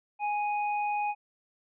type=tone; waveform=square; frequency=830 Hz; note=G#5; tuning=1 cent flat; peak=-28 dBFS; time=0.19-1.15 s; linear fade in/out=50 ms; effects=resampled to 8000 Hz